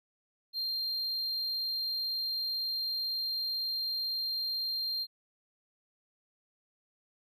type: tone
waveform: triangle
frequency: 4186 Hz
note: C8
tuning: in tune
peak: -30 dBFS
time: 0.53-5.07 s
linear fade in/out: 50 ms
effects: none